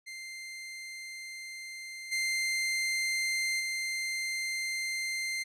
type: tone with level steps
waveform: sawtooth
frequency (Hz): 2090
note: C7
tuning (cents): -2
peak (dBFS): -37 / -25 / -28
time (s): 0.06-5.44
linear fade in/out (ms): 20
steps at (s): 2.11 / 3.59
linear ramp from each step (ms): 20
effects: low-pass 10000 Hz 12 dB/octave